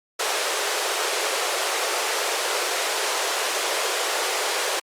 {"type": "high-pass noise", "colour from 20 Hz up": "pink", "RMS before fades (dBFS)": -24, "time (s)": [0.19, 4.8], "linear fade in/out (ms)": 10, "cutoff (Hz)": 390, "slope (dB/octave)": 48, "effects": ["low-pass 10000 Hz 12 dB/octave", "Opus 48 kbps"]}